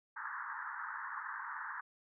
white band-pass noise, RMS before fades -43 dBFS, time 0.16-1.81 s, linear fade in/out 10 ms, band 880 to 1800 Hz, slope 96 dB/octave, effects none

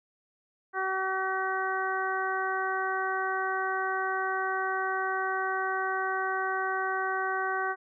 harmonic tone, 380 Hz, F#4, 46 cents sharp, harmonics 1 / 2 / 3 / 4 / 5, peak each -35 / -33 / -33 / -32 / -38 dBFS, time 0.73-7.76 s, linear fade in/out 50 ms, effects none

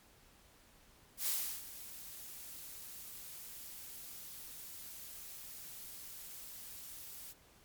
blue noise with ADSR envelope, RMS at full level -34 dBFS, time 1.17-7.34 s, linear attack 100 ms, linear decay 350 ms, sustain -15 dB, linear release 33 ms, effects pink hiss -64 dBFS RMS until 7.64 s + MP3 96 kbps

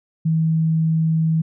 sine tone, 160.8 Hz, E3, 43 cents flat, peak -15 dBFS, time 0.25-1.42 s, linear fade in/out 10 ms, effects none

